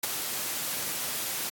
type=noise with ADSR envelope; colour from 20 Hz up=white; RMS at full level=-25 dBFS; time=0.03-1.5 s; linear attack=7 ms; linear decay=16 ms; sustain=-7 dB; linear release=13 ms; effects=high-pass 100 Hz 12 dB/octave + AAC 64 kbps